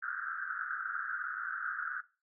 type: band-pass noise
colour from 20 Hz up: white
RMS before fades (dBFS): -38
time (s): 0.02-2.01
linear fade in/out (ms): 10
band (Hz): 1300 to 1600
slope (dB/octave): 96
effects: noise-tail reverb RT60 0.3 s tail -17 dB re dry